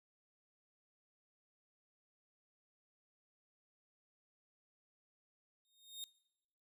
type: tone with exponential growth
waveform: sawtooth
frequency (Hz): 3700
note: A#7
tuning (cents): -14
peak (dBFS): -38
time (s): 5.65-6.04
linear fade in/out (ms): 0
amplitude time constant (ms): 83
effects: noise-tail reverb RT60 0.9 s tail -23 dB re dry